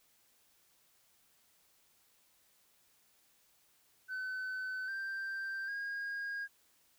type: tone with pitch steps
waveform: sine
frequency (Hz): 1517 / 1572.3 / 1629.6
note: F#6 / G6 / G#6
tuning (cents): +43 / +5 / -33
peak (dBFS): -34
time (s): 4.08-6.48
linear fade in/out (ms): 50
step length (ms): 800
effects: tanh soft clip ceiling -36 dBFS + white hiss -70 dBFS RMS until 6.98 s